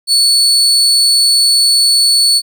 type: tone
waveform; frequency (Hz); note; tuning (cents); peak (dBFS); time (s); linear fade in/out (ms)
35% pulse; 4435; C#8; 0; -6; 0.07-2.42; 50
effects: none